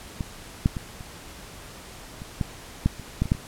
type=clicks; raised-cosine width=5 ms; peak=-15 / -6 / -17 / -26 / -23 / -12 / -7 / -25 / -9 / -19 / -7 / -25 dBFS; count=12; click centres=0.208 / 0.659 / 0.768 / 1.008 / 2.219 / 2.412 / 2.86 / 2.997 / 3.22 / 3.256 / 3.319 / 3.35 s; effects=pink hiss -43 dBFS RMS until 3.47 s + low-pass 12000 Hz 12 dB/octave